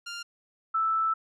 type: tone pair in turn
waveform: 15% pulse / sine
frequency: 1396.9 / 1318.5 Hz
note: F6 / E6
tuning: 0 / 0 cents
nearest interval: minor second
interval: 100 cents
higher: first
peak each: -29 / -23 dBFS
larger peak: second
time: 0.06-0.23 / 0.74-1.14 s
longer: second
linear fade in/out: 10 ms
effects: resampled to 24000 Hz